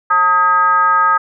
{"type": "tone with frequency modulation", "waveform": "sine", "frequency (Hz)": 1259, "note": "D#6", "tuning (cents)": 20, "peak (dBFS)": -9, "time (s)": [0.1, 1.18], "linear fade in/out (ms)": 10, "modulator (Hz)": 359, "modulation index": 0.76, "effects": []}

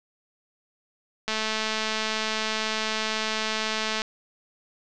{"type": "click train", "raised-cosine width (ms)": 0.2, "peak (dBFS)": -10, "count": 598, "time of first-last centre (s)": [1.28, 4.019], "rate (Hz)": 218, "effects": ["low-pass 7000 Hz 12 dB/octave"]}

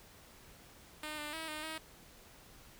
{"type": "tone with pitch steps", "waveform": "5% pulse", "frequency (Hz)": [304.9, 298.6, 321.2, 306.3, 317.2], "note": ["D#4", "D4", "E4", "D#4", "D#4"], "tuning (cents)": [-35, 29, -45, -27, 33], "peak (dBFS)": -29, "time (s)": [1.03, 1.78], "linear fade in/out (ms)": 2, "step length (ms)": 150, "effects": ["pink hiss -58 dBFS RMS until 2.79 s"]}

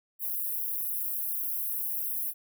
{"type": "high-pass noise", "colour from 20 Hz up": "white", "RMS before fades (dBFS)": -32, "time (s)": [0.19, 2.34], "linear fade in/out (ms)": 50, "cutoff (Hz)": 11000, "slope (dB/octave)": 48, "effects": []}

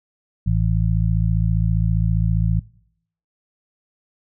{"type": "harmonic tone", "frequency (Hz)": 55, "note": "A1", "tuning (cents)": 0, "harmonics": [1, 2, 3], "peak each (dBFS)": [-20, -19, -22], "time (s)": [0.46, 2.6], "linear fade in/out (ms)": 10, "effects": ["noise-tail reverb RT60 0.7 s tail -22 dB re dry"]}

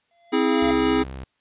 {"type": "tone with exponential growth", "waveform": "square", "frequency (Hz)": 686, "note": "F5", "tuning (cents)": -31, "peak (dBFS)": -24, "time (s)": [0.11, 0.71], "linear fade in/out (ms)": 1, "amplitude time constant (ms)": 130}
{"type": "chord", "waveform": "square", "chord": "C augmented", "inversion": "none", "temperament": "equal with one note detuned", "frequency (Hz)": [261.6, 323.4, 415.3], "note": ["C4", "E4", "G#4"], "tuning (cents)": [0, -33, 0], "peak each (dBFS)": -23, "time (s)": [0.32, 1.04], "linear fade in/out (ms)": 20}
{"type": "tone with vibrato", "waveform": "sawtooth", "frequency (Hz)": 66, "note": "C2", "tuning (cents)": 16, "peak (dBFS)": -29, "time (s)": [0.62, 1.24], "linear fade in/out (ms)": 0, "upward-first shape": "triangle", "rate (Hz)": 10, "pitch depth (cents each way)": 37}
{"effects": ["white hiss -69 dBFS RMS until 1.4 s", "resampled to 8000 Hz"]}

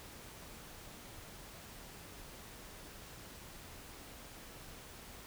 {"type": "silence", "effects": ["pink hiss -52 dBFS RMS until 5.26 s"]}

